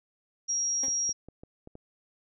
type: tone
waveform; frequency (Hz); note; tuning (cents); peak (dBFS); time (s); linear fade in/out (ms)
sine; 5650; F8; +19; -26; 0.48-1.13; 20
type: tone with exponential decay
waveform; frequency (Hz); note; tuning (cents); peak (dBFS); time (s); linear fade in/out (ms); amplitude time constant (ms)
20% pulse; 268.2; C4; +43; -31; 0.83-0.95; 5; 25
type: clicks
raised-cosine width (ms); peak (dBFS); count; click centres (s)
2; -32; 6; 0.883 / 1.093 / 1.286 / 1.435 / 1.674 / 1.754
effects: none